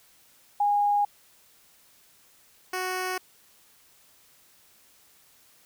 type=tone pair in turn; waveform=sine / 10% pulse; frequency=820 / 369.6 Hz; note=G#5 / F#4; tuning=-22 / -2 cents; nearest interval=octave + major second; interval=1380 cents; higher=first; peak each=-20 dBFS; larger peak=neither; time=0.6-1.05 / 2.73-3.18 s; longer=neither; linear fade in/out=5 ms; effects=white hiss -59 dBFS RMS until 5.65 s